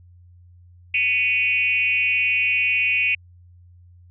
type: tone with frequency modulation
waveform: sine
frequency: 2487 Hz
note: D#7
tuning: 1 cent flat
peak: -17 dBFS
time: 0.94-3.15 s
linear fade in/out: 5 ms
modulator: 246 Hz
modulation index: 0.99
effects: added 88 Hz sine -46 dBFS peak until 4.1 s